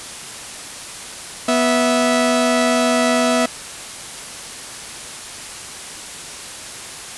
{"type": "tone pair together", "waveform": "sawtooth", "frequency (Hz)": [245.5, 655.4], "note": ["B3", "E5"], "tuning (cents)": [-10, -10], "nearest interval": "octave + perfect fourth", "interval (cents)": 1700, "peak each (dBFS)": -13, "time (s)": [1.48, 3.46], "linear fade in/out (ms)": 5, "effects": ["white hiss -32 dBFS RMS until 7.17 s", "resampled to 24000 Hz"]}